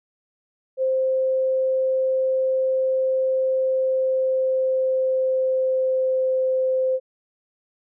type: tone with pitch glide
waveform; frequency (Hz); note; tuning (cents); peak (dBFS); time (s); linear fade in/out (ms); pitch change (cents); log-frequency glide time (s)
sine; 523.3 to 519.4; C5 to C5; 0 to -13; -18; 0.77-7; 50; -13; 3.56-6.43
effects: none